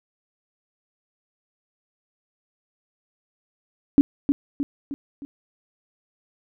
sine tone with echo, 281.6 Hz, C#4, 27 cents sharp, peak -9 dBFS, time 3.98-4.01 s, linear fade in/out 0 ms, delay 310 ms, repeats 4, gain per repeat -6 dB, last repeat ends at 5.25 s, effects none

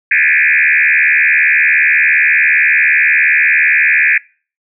sine tone with frequency modulation, 2059 Hz, C7, 28 cents flat, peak -7 dBFS, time 0.11-4.18 s, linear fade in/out 5 ms, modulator 77.3 Hz, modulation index 5.5, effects noise-tail reverb RT60 0.4 s tail -24 dB re dry

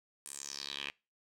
10% pulse tone with band-pass filter sweep, 70.4 Hz, C#2, 27 cents sharp, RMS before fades -43 dBFS, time 0.26-0.9 s, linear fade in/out 0 ms, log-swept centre 9600 to 2600 Hz, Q 4.2, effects noise-tail reverb RT60 0.3 s tail -25 dB re dry

